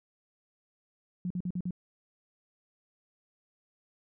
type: tone bursts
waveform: sine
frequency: 179.5 Hz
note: F3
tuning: 48 cents sharp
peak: -30 dBFS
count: 5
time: 1.25-1.708 s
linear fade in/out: 2 ms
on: 54 ms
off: 47 ms
effects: none